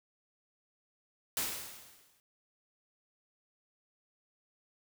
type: noise with exponential decay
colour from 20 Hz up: white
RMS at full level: -32 dBFS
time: 1.37-2.2 s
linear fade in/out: 1 ms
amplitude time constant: 180 ms
effects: none